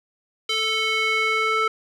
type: tone with band-pass filter sweep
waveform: square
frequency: 440 Hz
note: A4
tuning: in tune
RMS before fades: -22 dBFS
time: 0.49-1.68 s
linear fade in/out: 5 ms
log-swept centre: 3300 to 1600 Hz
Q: 2.5
effects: none